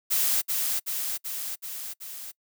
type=noise with echo; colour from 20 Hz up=blue; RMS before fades=-24 dBFS; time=0.1-0.42 s; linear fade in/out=20 ms; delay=380 ms; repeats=5; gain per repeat=-3 dB; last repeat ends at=2.32 s; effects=noise-tail reverb RT60 0.1 s tail -25 dB re dry